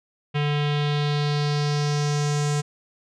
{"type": "tone with low-pass filter sweep", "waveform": "square", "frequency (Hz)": 146.83, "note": "D3", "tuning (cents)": 0, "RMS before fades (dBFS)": -23, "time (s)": [0.34, 2.62], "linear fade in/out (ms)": 20, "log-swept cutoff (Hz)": [2900, 7500], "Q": 2.9, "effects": []}